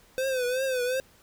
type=tone with vibrato; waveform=square; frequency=512 Hz; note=C5; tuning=38 cents flat; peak=-26 dBFS; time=0.18-1 s; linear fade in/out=0 ms; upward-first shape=triangle; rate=2.7 Hz; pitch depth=95 cents each way; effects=pink hiss -58 dBFS RMS until 1.22 s